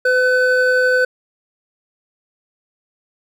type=tone pair together; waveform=triangle; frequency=506.9 / 1509 Hz; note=B4 / F#6; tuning=+45 / +34 cents; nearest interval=octave + perfect fifth; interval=1889 cents; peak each=-13 dBFS; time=0.05-1.05 s; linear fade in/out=5 ms; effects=none

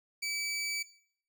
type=tone; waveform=20% pulse; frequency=2300 Hz; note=D7; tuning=37 cents flat; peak=-28 dBFS; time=0.22-0.83 s; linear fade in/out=10 ms; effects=noise-tail reverb RT60 0.6 s tail -17 dB re dry

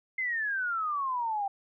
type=exponential sweep; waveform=sine; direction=down; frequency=2100 to 777 Hz; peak=-28 dBFS; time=0.18-1.48 s; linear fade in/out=5 ms; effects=none

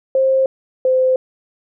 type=tone pair in turn; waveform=sine; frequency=530 / 516.4 Hz; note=C5 / C5; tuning=+22 / -23 cents; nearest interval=unison; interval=45 cents; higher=first; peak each=-11 dBFS; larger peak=neither; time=0.15-0.46 / 0.85-1.16 s; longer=neither; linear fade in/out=2 ms; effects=none

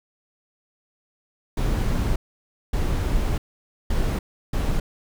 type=noise bursts at uneven times; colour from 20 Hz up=brown; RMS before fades=-22 dBFS; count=4; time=1.57-2.16 / 2.73-3.38 / 3.9-4.19 / 4.53-4.8 s; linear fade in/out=5 ms; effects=none

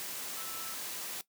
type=tone in noise; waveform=sine; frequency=1318.5 Hz; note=E6; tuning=in tune; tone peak=-47 dBFS; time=0.37-0.74 s; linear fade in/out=0 ms; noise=white; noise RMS=-40 dBFS; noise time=0-1.21 s; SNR=-10 dB; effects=noise-tail reverb RT60 0.1 s tail -17 dB re dry + high-pass 150 Hz 12 dB/octave

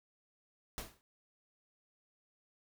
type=noise with exponential decay; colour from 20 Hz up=pink; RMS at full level=-39 dBFS; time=0.78-1.01 s; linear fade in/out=0 ms; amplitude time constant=50 ms; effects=none

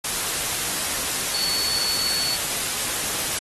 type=tone in noise; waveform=sine; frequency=4435 Hz; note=C#8; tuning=in tune; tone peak=-24 dBFS; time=1.34-2.36 s; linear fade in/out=5 ms; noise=white; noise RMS=-25 dBFS; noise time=0.04-3.39 s; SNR=-2 dB; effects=AAC 32 kbps

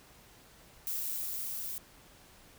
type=noise with level ramp; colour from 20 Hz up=violet; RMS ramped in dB=-35 to -39 dBFS; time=0.87-1.78 s; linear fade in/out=0 ms; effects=pink hiss -58 dBFS RMS until 2.58 s

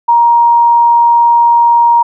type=tone; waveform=sine; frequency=941 Hz; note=A#5; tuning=16 cents sharp; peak=-4 dBFS; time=0.08-2.03 s; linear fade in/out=10 ms; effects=none

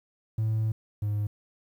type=tone pair in turn; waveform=triangle; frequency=110 / 104.28 Hz; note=A2 / G#2; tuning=0 / +8 cents; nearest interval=minor second; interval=92 cents; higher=first; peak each=-21 / -23 dBFS; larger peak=first; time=0.38-0.72 / 1.02-1.27 s; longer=first; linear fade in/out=5 ms; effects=tanh soft clip ceiling -19 dBFS + 10-bit

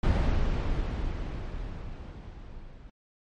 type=noise with level ramp; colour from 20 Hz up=brown; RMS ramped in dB=-22 to -47 dBFS; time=0.03-2.9 s; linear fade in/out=5 ms; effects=low-pass 4000 Hz 12 dB/octave + MP3 48 kbps

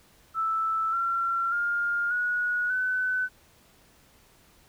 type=tone with pitch steps; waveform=sine; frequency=1318.5 / 1363.4 / 1409.9 / 1457.9 / 1507.6 Hz; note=E6 / F6 / F6 / F#6 / F#6; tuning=0 / -42 / +16 / -26 / +32 cents; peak=-24 dBFS; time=0.34-3.29 s; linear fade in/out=50 ms; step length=590 ms; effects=pink hiss -59 dBFS RMS until 4.68 s

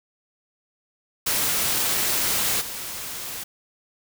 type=noise with level steps; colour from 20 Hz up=white; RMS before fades=-23 / -33 dBFS; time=1.26-3.44 s; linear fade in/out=10 ms; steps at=2.6 s; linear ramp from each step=20 ms; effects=none

